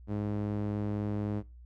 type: tone with band-pass filter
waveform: sawtooth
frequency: 103.83 Hz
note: G#2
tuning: in tune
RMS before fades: -33 dBFS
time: 0.07-1.43 s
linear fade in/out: 50 ms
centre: 250 Hz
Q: 0.81
effects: noise-tail reverb RT60 0.3 s tail -23 dB re dry + added 60 Hz sine -48 dBFS peak until 1.65 s